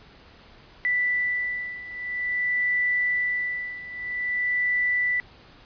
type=beating tone pair; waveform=sine; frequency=1975.5 / 1976 Hz; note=B6 / B6; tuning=0 / 0 cents; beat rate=0.5 Hz; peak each=-28 / -25 dBFS; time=0.85-5.2 s; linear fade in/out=0 ms; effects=pink hiss -51 dBFS RMS until 5.65 s + resampled to 11025 Hz